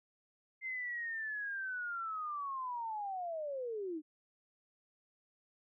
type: linear sweep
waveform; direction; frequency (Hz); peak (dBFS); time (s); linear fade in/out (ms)
sine; down; 2093 to 295; -37; 0.61-4.02; 50
effects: none